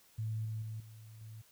sine tone with level steps, 110 Hz, A2, in tune, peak -34 / -36 / -39 / -50 / -46 dBFS, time 0.18-1.42 s, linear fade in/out 10 ms, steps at 0.45 / 0.62 / 0.8 / 1.21 s, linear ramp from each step 2 ms, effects white hiss -65 dBFS RMS until 1.51 s

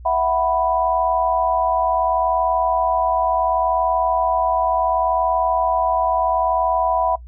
sine chord, E suspended second, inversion none, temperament equal, 659.3 / 740 / 987.8 Hz, E5 / F#5 / B5, 0 / 0 / 0 cents, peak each -20 dBFS, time 0.05-7.16 s, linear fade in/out 10 ms, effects noise-tail reverb RT60 0.1 s tail -21 dB re dry + added 60 Hz sine -35 dBFS peak until 7.27 s

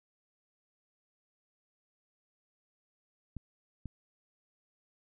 clicks, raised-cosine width 5 ms, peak -28 dBFS, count 2, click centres 3.367 / 3.857 s, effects none

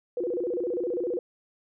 sine tone with vibrato, 415.3 Hz, G#4, in tune, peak -26 dBFS, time 0.17-1.19 s, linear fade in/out 2 ms, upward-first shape square, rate 15 Hz, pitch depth 280 cents each way, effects none

